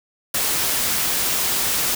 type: noise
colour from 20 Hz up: white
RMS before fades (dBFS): -21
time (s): 0.34-1.95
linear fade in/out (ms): 5
effects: none